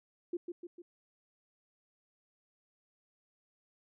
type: tone with echo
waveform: sine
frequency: 349.2 Hz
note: F4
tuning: in tune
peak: -32 dBFS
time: 0.33-0.37 s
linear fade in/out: 5 ms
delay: 150 ms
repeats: 3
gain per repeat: -5 dB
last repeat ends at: 0.82 s
effects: none